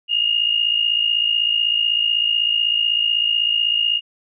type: tone pair together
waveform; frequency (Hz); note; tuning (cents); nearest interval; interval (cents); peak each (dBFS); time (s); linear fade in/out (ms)
sine; 2800 / 2856; F7 / F7; +4 / +38; unison; 34; -21 / -17; 0.08-4.01; 50
effects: none